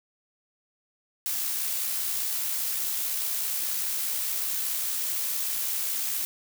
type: noise with amplitude modulation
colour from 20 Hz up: blue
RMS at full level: -28 dBFS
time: 1.26-6.25 s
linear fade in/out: 0 ms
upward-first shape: sine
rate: 64.9 Hz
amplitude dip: 25%
effects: none